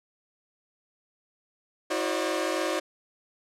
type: tone cluster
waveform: sawtooth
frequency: 323.3 / 366.6 / 537 / 593 Hz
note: E4 / F#4 / C5 / D5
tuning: -34 / -16 / +45 / +17 cents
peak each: -28 dBFS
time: 1.9-2.8 s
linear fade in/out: 10 ms
effects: low-pass 10000 Hz 12 dB/octave